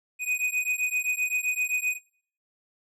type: beating tone pair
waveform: square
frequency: 2489 / 2496.7 Hz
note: D#7 / D#7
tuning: 0 / +5 cents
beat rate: 7.7 Hz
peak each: -28 / -30 dBFS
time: 0.19-1.99 s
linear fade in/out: 50 ms
effects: noise-tail reverb RT60 0.5 s tail -19 dB re dry + low-pass 12000 Hz 12 dB/octave